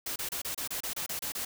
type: noise bursts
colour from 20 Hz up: white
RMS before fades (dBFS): -35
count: 11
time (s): 0.06-1.45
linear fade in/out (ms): 5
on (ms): 100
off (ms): 29
effects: none